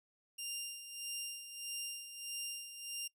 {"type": "tone with tremolo", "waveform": "15% pulse", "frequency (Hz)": 2794, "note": "F7", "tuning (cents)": 0, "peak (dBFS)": -32, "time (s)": [0.38, 3.08], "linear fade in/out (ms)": 10, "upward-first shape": "sine", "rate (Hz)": 1.6, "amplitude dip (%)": 65, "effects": ["noise-tail reverb RT60 0.1 s tail -22 dB re dry"]}